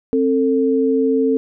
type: tone pair together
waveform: sine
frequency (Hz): 265.6 / 446.7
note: C4 / A4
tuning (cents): +26 / +26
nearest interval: major sixth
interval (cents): 900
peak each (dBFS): -16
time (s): 0.13-1.37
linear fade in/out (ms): 0
effects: none